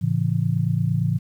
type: chord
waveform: sine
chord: A major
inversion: none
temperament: equal with one note detuned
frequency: 110 / 138.59 / 167.4 Hz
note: A2 / C#3 / E3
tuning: 0 / 0 / +27 cents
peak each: -23 dBFS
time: 0.01-1.19 s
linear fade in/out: 20 ms
effects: 9-bit